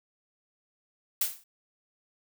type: noise with exponential decay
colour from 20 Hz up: blue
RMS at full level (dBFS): -23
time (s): 1.21-1.44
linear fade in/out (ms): 5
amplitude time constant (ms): 49
effects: none